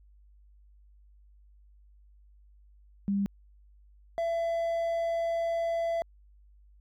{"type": "tone pair in turn", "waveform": ["sine", "triangle"], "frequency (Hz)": [199.3, 670.4], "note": ["G3", "E5"], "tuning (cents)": [29, 29], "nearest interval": "octave + major sixth", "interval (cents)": 2100, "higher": "second", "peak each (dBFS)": -25, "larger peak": "neither", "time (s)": [[3.08, 3.26], [4.18, 6.02]], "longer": "second", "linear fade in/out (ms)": 0, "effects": ["added 50 Hz sine -55 dBFS peak until 6.8 s"]}